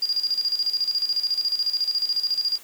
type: tone with tremolo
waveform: sine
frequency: 4820 Hz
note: D8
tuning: 44 cents sharp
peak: -19 dBFS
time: 0.02-2.58 s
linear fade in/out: 5 ms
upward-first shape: square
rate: 14 Hz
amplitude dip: 70%
effects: white hiss -47 dBFS RMS until 2.63 s